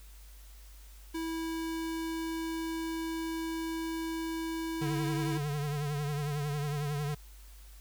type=tone; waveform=square; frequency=326.5 Hz; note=E4; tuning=17 cents flat; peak=-34 dBFS; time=1.14-5.38 s; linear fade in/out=10 ms
type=tone with vibrato; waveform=square; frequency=146.1 Hz; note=D3; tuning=9 cents flat; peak=-32 dBFS; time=4.81-7.15 s; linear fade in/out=10 ms; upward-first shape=triangle; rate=11 Hz; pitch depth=71 cents each way
effects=added 50 Hz sine -49 dBFS peak until 7.8 s + white hiss -59 dBFS RMS until 7.8 s